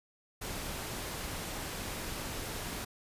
pink noise, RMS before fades -39 dBFS, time 0.41-2.85 s, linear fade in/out 10 ms, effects resampled to 32000 Hz

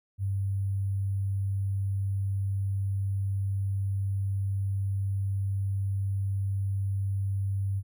sine tone with sample-and-hold, 98 Hz, G2, in tune, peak -26 dBFS, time 0.18-7.83 s, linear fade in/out 50 ms, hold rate 11025 Hz, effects none

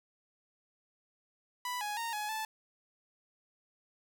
sawtooth tone with pitch steps, 989 / 834 / 924 / 842 / 875 Hz, B5 / G#5 / A#5 / G#5 / A5, +2 / +7 / -16 / +24 / -10 cents, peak -31 dBFS, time 1.65-2.45 s, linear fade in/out 2 ms, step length 160 ms, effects none

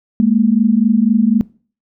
sine tone pair together, 209.1 / 233.1 Hz, G#3 / A#3, +12 / 0 cents, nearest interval major second, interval 188 cents, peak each -12 dBFS, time 0.2-1.41 s, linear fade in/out 0 ms, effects noise-tail reverb RT60 0.4 s tail -21 dB re dry

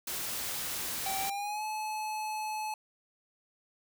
white noise, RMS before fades -36 dBFS, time 0.07-1.3 s, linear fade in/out 5 ms
square tone with pitch glide, 775 to 859.9 Hz, G5 to A5, -20 to -40 cents, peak -34 dBFS, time 1.06-2.74 s, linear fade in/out 2 ms, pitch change +180 cents, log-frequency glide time 1.2-1.64 s
effects none

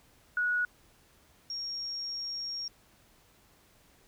sine tone pair in turn, 1461 / 5569 Hz, F#6 / F8, -22 / -6 cents, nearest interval octave + major seventh, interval 2316 cents, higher second, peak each -26 / -34 dBFS, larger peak first, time 0.37-0.65 / 1.5-2.68 s, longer second, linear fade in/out 2 ms, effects pink hiss -63 dBFS RMS until 4.07 s

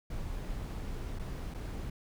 brown noise with dropouts, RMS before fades -38 dBFS, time 0.1-1.9 s, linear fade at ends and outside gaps 5 ms, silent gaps 1.189-1.194 / 1.541-1.545 s, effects none

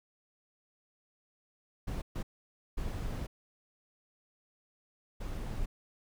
brown noise bursts at uneven times, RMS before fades -36 dBFS, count 4, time 1.87-2.02 / 2.15-2.23 / 2.77-3.27 / 5.2-5.66 s, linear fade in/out 10 ms, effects none

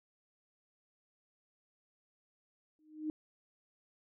sine tone with exponential growth, 308.4 Hz, D#4, 15 cents flat, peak -31 dBFS, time 2.79-3.1 s, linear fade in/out 1 ms, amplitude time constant 67 ms, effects none

